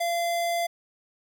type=tone; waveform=square; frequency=686 Hz; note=F5; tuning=31 cents flat; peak=-25 dBFS; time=0-0.67 s; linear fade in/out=10 ms; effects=none